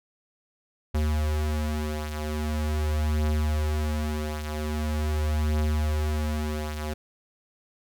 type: beating tone pair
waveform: square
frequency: 76 / 76.43 Hz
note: D#2 / D#2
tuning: -40 / -30 cents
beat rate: 0.43 Hz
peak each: -26 / -32 dBFS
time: 0.94-6.94 s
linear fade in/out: 10 ms
effects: none